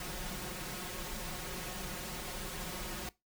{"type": "noise with comb filter", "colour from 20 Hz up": "pink", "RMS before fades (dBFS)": -41, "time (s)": [0, 3.09], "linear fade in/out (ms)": 2, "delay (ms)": 5.5, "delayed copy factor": 0.9, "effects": ["noise-tail reverb RT60 0.2 s tail -20 dB re dry"]}